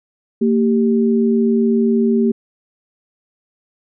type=tone pair together; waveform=sine; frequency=228.2 / 392 Hz; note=A#3 / G4; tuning=-37 / 0 cents; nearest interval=major sixth; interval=937 cents; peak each=-13 / -17 dBFS; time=0.41-2.32 s; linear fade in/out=10 ms; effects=none